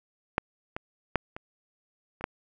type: clicks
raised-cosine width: 0.5 ms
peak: -8 / -18 / -8 / -23 / -27 / -11 dBFS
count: 6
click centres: 0.381 / 0.765 / 1.157 / 1.365 / 2.21 / 2.241 s
effects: none